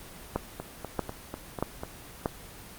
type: two click trains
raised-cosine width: 1 ms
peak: -20 / -12 dBFS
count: 6 / 4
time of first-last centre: 0.6-1.835 / 0.36-2.259 s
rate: 4.05 / 1.58 Hz
effects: pink hiss -46 dBFS RMS until 2.78 s + Opus 24 kbps